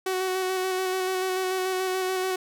sawtooth tone with vibrato, 373.4 Hz, F#4, 16 cents sharp, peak -21 dBFS, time 0.06-2.36 s, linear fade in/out 5 ms, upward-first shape square, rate 6.9 Hz, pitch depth 16 cents each way, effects none

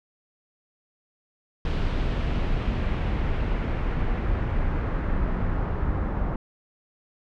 brown noise with low-pass filter sweep, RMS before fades -25 dBFS, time 1.65-6.36 s, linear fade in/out 2 ms, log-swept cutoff 3600 to 1300 Hz, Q 1.3, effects none

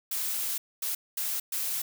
blue noise bursts at uneven times, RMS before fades -31 dBFS, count 4, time 0.11-0.58 / 0.82-0.95 / 1.17-1.4 / 1.52-1.82 s, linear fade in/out 5 ms, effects none

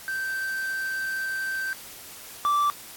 triangle tone pair in turn, 1558 / 1167.2 Hz, G6 / D6, -11 / -11 cents, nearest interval perfect fourth, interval 500 cents, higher first, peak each -25 / -18 dBFS, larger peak second, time 0.08-1.73 / 2.45-2.7 s, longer first, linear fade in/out 0 ms, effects white hiss -43 dBFS RMS until 2.96 s + AAC 64 kbps

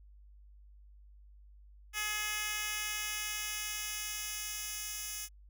10% pulse tone with high-pass filter sweep, 422.5 Hz, G#4, 30 cents sharp, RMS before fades -38 dBFS, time 1.93-5.29 s, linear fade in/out 50 ms, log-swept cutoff 2000 to 5400 Hz, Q 0.72, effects added 50 Hz sine -54 dBFS peak until 5.49 s

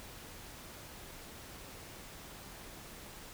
silence, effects pink hiss -50 dBFS RMS until 3.33 s

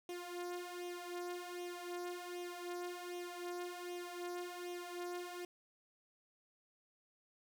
sawtooth tone with flanger, 353.5 Hz, F4, 21 cents sharp, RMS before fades -45 dBFS, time 0.09-5.45 s, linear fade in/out 2 ms, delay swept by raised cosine 0.32 to 3.02 ms, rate 1.3 Hz, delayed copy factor +0.7, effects none

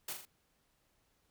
white noise with echo, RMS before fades -40 dBFS, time 0.08-0.13 s, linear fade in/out 5 ms, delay 41 ms, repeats 3, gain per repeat -5 dB, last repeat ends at 0.253 s, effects pink hiss -75 dBFS RMS until 1.3 s

